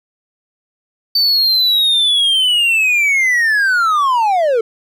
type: linear sweep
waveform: triangle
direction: down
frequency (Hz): 4581 to 432.3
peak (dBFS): -9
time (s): 1.15-4.61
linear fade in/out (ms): 5
effects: none